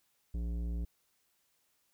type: tone with tanh clipping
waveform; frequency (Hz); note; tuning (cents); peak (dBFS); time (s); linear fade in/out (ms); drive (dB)
triangle; 58; A#1; -8; -35; 0.34-0.85; 5; 17
effects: white hiss -75 dBFS RMS until 1.93 s